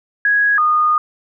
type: tone pair in turn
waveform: sine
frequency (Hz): 1661.2 / 1226.9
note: G#6 / D#6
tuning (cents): 0 / -25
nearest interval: perfect fourth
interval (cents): 525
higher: first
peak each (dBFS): -11 / -11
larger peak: neither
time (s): 0.25-0.58 / 0.58-0.98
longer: second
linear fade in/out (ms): 2
effects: none